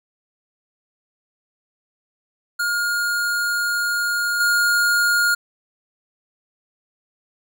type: tone with level steps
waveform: square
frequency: 1422 Hz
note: F6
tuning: 31 cents sharp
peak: -20 / -16 dBFS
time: 2.59-5.35 s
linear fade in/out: 10 ms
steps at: 4.4 s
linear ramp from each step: 5 ms
effects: none